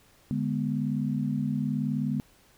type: chord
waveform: sine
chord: G# diminished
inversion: second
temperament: equal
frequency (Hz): 146.83 / 207.7 / 246.9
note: D3 / G#3 / B3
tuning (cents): 0 / 0 / 0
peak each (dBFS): -30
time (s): 0.31-2.2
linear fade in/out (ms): 0
effects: pink hiss -60 dBFS RMS until 2.57 s